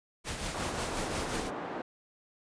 pink noise with tremolo, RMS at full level -34 dBFS, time 0.24-1.51 s, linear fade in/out 50 ms, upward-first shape triangle, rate 5.6 Hz, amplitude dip 55%
pink band-pass noise, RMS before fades -38 dBFS, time 0.54-1.82 s, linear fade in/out 5 ms, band 290 to 1200 Hz, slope 12 dB/octave
effects resampled to 22050 Hz

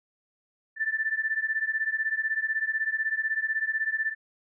sine beating tone pair, 1760 / 1776 Hz, A6 / A6, 0 / +16 cents, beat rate 16 Hz, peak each -28 / -29 dBFS, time 0.76-4.15 s, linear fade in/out 50 ms, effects none

